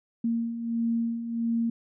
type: beating tone pair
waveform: sine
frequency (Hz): 230 / 231.5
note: A#3 / A#3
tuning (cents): -23 / -12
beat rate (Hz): 1.5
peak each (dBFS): -33 / -26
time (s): 0.24-1.7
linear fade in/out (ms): 5
effects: none